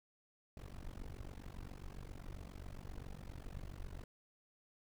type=noise with amplitude modulation; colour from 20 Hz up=brown; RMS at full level=-44 dBFS; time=0.57-4.04 s; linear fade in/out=2 ms; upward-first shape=sine; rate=47.4 Hz; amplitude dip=100%; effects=none